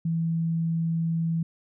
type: tone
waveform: sine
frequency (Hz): 164.81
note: E3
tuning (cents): 0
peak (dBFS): -23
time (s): 0.05-1.43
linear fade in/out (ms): 5
effects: none